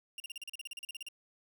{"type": "tone bursts", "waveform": "40% pulse", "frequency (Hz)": 2794, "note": "F7", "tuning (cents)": 0, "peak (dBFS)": -39, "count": 16, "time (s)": [0.18, 1.086], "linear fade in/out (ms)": 2, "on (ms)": 21, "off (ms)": 38, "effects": []}